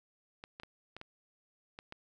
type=clicks; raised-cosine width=0.3 ms; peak=-29 dBFS; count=7; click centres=0.439 / 0.599 / 0.634 / 0.966 / 1.014 / 1.789 / 1.924 s; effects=none